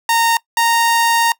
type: tone pair in turn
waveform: sawtooth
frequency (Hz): 922 / 926.9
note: A#5 / A#5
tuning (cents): -19 / -10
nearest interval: unison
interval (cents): 9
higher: second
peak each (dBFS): -8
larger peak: neither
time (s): 0.09-0.37 / 0.57-1.32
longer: second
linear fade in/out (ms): 2
effects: noise-tail reverb RT60 0.1 s tail -21 dB re dry